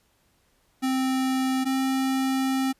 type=tone pair in turn; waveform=square; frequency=261.6 / 264.8 Hz; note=C4 / C4; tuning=0 / +21 cents; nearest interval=unison; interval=21 cents; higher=second; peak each=-23 dBFS; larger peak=neither; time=0.82-1.65 / 1.65-2.73 s; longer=second; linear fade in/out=20 ms; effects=pink hiss -66 dBFS RMS until 2.79 s + resampled to 32000 Hz